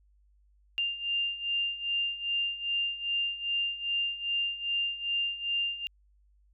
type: beating tone pair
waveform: sine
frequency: 2794 / 2796.5 Hz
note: F7 / F7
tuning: 0 / +2 cents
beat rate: 2.5 Hz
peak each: -34 / -30 dBFS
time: 0.78-5.87 s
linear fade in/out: 0 ms
effects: added 50 Hz sine -61 dBFS peak until 6.53 s